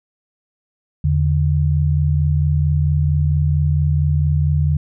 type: tone pair together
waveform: sine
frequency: 82.41 / 146.84 Hz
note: E2 / D3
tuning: 0 / 0 cents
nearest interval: minor seventh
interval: 1000 cents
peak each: -16 dBFS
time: 1.04-4.77 s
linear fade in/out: 5 ms
effects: none